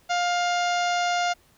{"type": "harmonic tone with a mistuned harmonic", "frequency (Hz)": 705, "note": "F5", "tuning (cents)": 16, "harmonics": [1, 2, 3, 4, 5, 6, 7, 8, 9, 10], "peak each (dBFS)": [-23, -29, -33, -35, -37, -39, -40, -41, -42, -43], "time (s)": [0.09, 1.34], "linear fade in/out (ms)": 20, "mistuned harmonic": 10, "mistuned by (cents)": -36, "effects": ["pink hiss -60 dBFS RMS until 1.57 s"]}